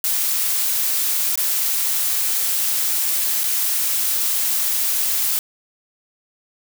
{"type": "noise with dropouts", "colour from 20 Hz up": "blue", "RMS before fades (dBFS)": -20, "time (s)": [0.04, 5.39], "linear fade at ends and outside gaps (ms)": 1, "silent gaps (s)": [[1.356, 1.375], [3.435, 3.439]], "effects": []}